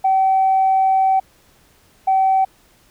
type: tone pair in turn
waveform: sine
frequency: 766 / 766 Hz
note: G5 / G5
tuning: -40 / -40 cents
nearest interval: unison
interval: 0 cents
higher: neither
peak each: -11 dBFS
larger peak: neither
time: 0.04-1.2 / 2.07-2.45 s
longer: first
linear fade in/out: 10 ms
effects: tanh soft clip ceiling -8 dBFS + pink hiss -54 dBFS RMS until 2.9 s